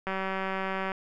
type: click train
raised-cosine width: 0.5 ms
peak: -17 dBFS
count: 163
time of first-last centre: 0.07-0.918 s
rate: 191 Hz
effects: none